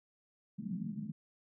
pink band-pass noise, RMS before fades -40 dBFS, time 0.58-1.12 s, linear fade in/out 10 ms, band 160 to 220 Hz, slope 48 dB/octave, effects none

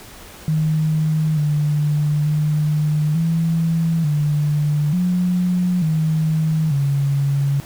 sine tone with pitch steps, 156 / 148.8 / 151.4 / 164.4 / 148.2 / 179.5 / 157.6 / 140 Hz, D#3 / D3 / D#3 / E3 / D3 / F3 / D#3 / C#3, +5 / +23 / -47 / -4 / +16 / +48 / +23 / +18 cents, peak -15 dBFS, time 0.48-7.6 s, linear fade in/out 0 ms, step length 890 ms, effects pink hiss -40 dBFS RMS until 7.65 s

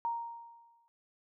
sine tone with exponential decay, 932.3 Hz, A#5, in tune, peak -29 dBFS, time 0.05-0.88 s, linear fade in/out 0 ms, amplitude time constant 180 ms, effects none

